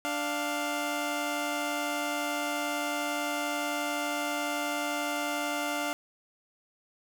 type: tone pair together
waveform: 15% pulse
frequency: 293.7 / 698.5 Hz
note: D4 / F5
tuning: 0 / 0 cents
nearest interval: octave + minor third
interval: 1500 cents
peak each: -26 dBFS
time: 0.05-5.93 s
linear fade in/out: 0 ms
effects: none